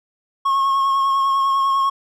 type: tone with vibrato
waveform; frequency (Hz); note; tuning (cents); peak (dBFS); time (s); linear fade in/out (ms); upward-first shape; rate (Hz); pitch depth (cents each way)
triangle; 1089; C#6; -31; -13; 0.45-1.9; 10; triangle; 10; 26
effects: none